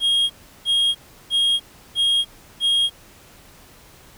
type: tone bursts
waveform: triangle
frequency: 3259 Hz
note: G#7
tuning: 33 cents flat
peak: -14 dBFS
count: 5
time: 0-2.9 s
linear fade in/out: 50 ms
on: 300 ms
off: 350 ms
effects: pink hiss -48 dBFS RMS until 4.17 s